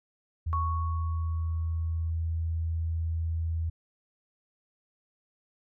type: tone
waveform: sine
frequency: 82 Hz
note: E2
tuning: 9 cents flat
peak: -27 dBFS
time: 0.46-3.7 s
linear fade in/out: 10 ms
type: tone with exponential decay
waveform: sine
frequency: 1108.7 Hz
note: C#6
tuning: in tune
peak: -27 dBFS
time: 0.53-2.1 s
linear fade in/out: 0 ms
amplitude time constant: 340 ms
effects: none